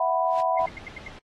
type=chord; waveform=sine; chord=E suspended second; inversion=none; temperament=just; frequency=659.3 / 741.7 / 988.9 Hz; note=E5 / F#5 / B5; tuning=0 / +4 / +2 cents; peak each=-25 dBFS; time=0-0.66 s; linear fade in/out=5 ms
type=noise with exponential growth; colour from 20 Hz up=white; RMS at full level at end=-34 dBFS; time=0.2-0.41 s; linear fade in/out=5 ms; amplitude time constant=44 ms
type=tone bursts; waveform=sine; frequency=2107 Hz; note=C7; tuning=12 cents sharp; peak=-33 dBFS; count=6; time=0.57-1.081 s; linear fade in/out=5 ms; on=21 ms; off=77 ms
type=noise; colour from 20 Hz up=pink; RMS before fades=-44 dBFS; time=0.59-1.19 s; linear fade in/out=10 ms
effects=low-pass 4000 Hz 12 dB/octave + AAC 32 kbps